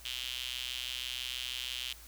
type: tone with high-pass filter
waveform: sawtooth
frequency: 126.2 Hz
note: B2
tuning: 38 cents sharp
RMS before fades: -39 dBFS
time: 0.05-1.93 s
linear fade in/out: 5 ms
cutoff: 3100 Hz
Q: 4.8
effects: added 57 Hz sine -54 dBFS peak until 2.07 s + white hiss -54 dBFS RMS until 2.07 s